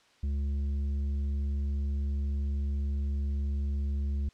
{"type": "tone with tanh clipping", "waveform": "sine", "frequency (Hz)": 70.5, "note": "C#2", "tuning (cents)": 30, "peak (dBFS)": -29, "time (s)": [0.23, 4.29], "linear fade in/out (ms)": 5, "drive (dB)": 7, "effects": ["white hiss -63 dBFS RMS until 4.33 s", "low-pass 5000 Hz 12 dB/octave"]}